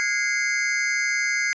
square tone cluster, 1439 / 1650 / 2074 / 2206 Hz, F#6 / G#6 / C7 / C#7, -49 / -12 / -16 / -9 cents, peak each -32 / -28 / -24 / -32 dBFS, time 0-1.53 s, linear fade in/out 0 ms, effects resampled to 16000 Hz

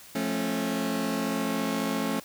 sawtooth chord, F augmented, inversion none, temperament just, 174.61 / 218.3 / 272.8 Hz, F3 / A3 / C#4, 0 / -13 / -28 cents, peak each -31 / -26 / -26 dBFS, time 0.15-2.2 s, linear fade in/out 5 ms, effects white hiss -49 dBFS RMS until 2.24 s

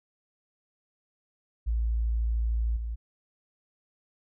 sine tone with level steps, 56.6 Hz, A1, 50 cents sharp, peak -24 / -30 dBFS, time 1.66-2.96 s, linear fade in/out 20 ms, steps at 2.76 s, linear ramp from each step 10 ms, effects none

